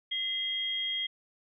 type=tone pair together; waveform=sine; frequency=2047 / 3249 Hz; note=C7 / G#7; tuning=-38 / -39 cents; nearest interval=minor sixth; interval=799 cents; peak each=-38 / -30 dBFS; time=0.11-1.07 s; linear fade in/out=10 ms; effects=none